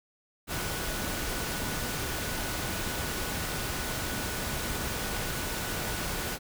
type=tone in noise; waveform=sine; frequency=1476 Hz; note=F#6; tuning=5 cents flat; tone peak=-43 dBFS; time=0.47-6.39 s; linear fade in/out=50 ms; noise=pink; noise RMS=-33 dBFS; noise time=0.47-6.39 s; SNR=-13 dB; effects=none